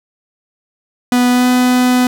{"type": "tone with pitch glide", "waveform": "45% pulse", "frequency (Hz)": [246.9, 250.1], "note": ["B3", "B3"], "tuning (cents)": [0, 22], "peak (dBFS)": -9, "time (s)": [1.12, 2.07], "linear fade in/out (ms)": 2, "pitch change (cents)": 22, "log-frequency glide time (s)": [1.3, 1.48], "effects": []}